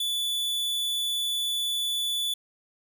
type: tone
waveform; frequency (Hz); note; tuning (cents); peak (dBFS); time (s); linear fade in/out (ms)
45% pulse; 3466; A7; -27; -26; 0-2.34; 5
effects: none